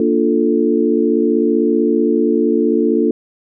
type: chord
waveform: sine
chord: Bb major seventh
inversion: none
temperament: equal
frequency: 233.1 / 293.7 / 349.2 / 440 Hz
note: Bb3 / D4 / F4 / A4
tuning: 0 / 0 / 0 / 0 cents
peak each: -17 dBFS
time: 0-3.11 s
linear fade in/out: 2 ms
effects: none